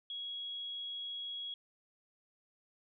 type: tone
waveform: sine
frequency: 3322 Hz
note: G#7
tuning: in tune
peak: -39 dBFS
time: 0.1-1.54 s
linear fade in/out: 2 ms
effects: none